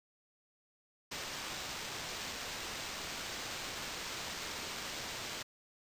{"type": "noise with sample-and-hold", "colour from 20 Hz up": "blue", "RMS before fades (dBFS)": -42, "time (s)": [1.11, 5.43], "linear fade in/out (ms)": 10, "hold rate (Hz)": 11025, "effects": ["resampled to 32000 Hz"]}